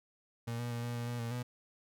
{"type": "tone with pitch steps", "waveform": "35% pulse", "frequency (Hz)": [117, 120.3, 118.3, 119.9, 118.9, 120.6, 116.5, 122.9], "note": ["A#2", "B2", "A#2", "A#2", "A#2", "B2", "A#2", "B2"], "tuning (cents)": [7, -45, 26, 49, 35, -41, -1, -8], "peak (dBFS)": -34, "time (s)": [0.47, 1.43], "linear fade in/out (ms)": 10, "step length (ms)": 120, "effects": []}